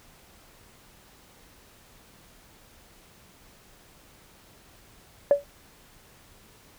sine tone with exponential decay, 570 Hz, C#5, 48 cents sharp, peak -10 dBFS, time 5.31-5.44 s, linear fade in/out 1 ms, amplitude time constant 27 ms, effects tanh soft clip ceiling -9 dBFS + pink hiss -55 dBFS RMS until 6.78 s

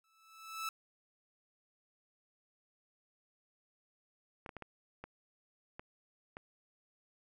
sawtooth tone with exponential growth, 1312 Hz, E6, 9 cents flat, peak -31 dBFS, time 0.04-0.69 s, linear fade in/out 2 ms, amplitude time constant 140 ms
clicks, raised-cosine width 0.5 ms, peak -30 dBFS, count 7, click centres 4.462 / 4.492 / 4.567 / 4.623 / 5.04 / 5.795 / 6.369 s
effects none

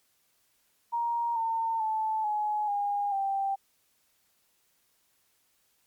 sine tone with pitch steps, 939 / 906 / 874.1 / 843.3 / 813.7 / 785.1 Hz, A#5 / A#5 / A5 / G#5 / G#5 / G5, +12 / -50 / -12 / +26 / -36 / +2 cents, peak -26 dBFS, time 0.92-3.56 s, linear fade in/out 20 ms, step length 440 ms, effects white hiss -70 dBFS RMS until 5.86 s + MP3 96 kbps

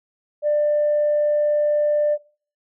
sine tone, 594 Hz, D5, 20 cents sharp, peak -15 dBFS, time 0.42-2.18 s, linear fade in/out 50 ms, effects noise-tail reverb RT60 0.4 s tail -17 dB re dry + tanh soft clip ceiling -12 dBFS

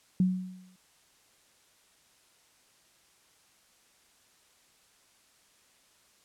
sine tone with exponential decay, 184.5 Hz, F#3, 5 cents flat, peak -19 dBFS, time 0.2-0.76 s, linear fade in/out 2 ms, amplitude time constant 120 ms, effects white hiss -64 dBFS RMS until 6.24 s + low-pass 10000 Hz 12 dB/octave

